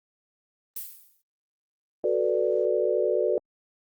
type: noise with exponential decay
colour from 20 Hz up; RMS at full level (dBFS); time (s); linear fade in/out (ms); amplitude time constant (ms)
violet; -31; 0.76-1.22; 5; 100
type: chord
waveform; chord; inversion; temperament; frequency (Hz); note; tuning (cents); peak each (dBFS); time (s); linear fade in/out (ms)
sine; B minor seventh; second; equal; 370 / 440 / 493.9 / 587.3; F#4 / A4 / B4 / D5; 0 / 0 / 0 / 0; -27; 2.04-3.38; 2
effects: Opus 24 kbps